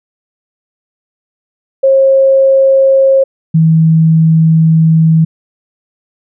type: tone pair in turn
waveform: sine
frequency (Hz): 538 / 161.06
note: C5 / E3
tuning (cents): +48 / -40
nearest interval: octave + major sixth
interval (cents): 2088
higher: first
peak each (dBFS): -4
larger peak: neither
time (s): 1.83-3.24 / 3.54-5.25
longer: second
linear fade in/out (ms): 10
effects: none